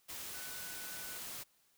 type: tone in noise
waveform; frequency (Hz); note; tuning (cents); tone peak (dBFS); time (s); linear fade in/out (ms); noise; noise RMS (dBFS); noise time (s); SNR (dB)
sine; 1491; F#6; +13; -52; 0.33-1.19; 20; white; -45; 0.08-1.44; -10
effects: white hiss -72 dBFS RMS until 1.77 s